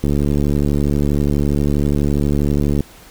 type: click train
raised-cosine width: 3 ms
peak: -5 dBFS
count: 201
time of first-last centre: 0.04-2.806 s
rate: 72.3 Hz
effects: pink hiss -43 dBFS RMS until 3.1 s